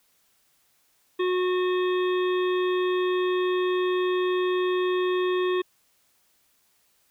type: harmonic tone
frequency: 364.7 Hz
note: F#4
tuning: 25 cents flat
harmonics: 1 / 3 / 5 / 7 / 9 / 10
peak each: -22 / -32 / -36 / -39 / -41 / -42 dBFS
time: 1.19-5.62 s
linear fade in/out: 10 ms
effects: white hiss -66 dBFS RMS until 7.1 s